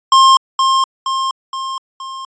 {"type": "tone with echo", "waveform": "square", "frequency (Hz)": 1063, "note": "C6", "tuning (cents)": 27, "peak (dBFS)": -6, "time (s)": [0.12, 0.37], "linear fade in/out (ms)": 2, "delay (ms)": 470, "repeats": 4, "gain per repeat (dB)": -5, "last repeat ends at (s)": 2.25, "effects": ["resampled to 16000 Hz"]}